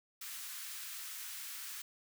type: high-pass noise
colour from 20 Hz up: white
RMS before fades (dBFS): -45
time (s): 0.21-1.82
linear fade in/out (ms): 5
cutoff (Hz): 1200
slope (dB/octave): 24
effects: none